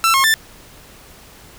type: tone with pitch steps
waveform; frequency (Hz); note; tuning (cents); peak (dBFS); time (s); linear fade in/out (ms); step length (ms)
sawtooth; 1336 / 1079 / 1772; E6 / C#6 / A6; +23 / -47 / +12; -8; 0.04-0.34; 0; 100
effects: pink hiss -43 dBFS RMS until 1.58 s